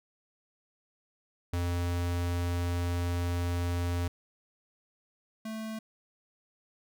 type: tone pair in turn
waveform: square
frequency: 87.31 / 220 Hz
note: F2 / A3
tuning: 0 / 0 cents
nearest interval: octave + major third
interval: 1600 cents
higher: second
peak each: -29 / -36 dBFS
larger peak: first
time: 1.53-4.08 / 5.45-5.79 s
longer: first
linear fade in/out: 5 ms
effects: none